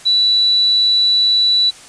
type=tone; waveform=sine; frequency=3951 Hz; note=B7; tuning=in tune; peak=-10 dBFS; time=0.05-1.71 s; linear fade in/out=20 ms; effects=white hiss -39 dBFS RMS until 1.88 s + resampled to 22050 Hz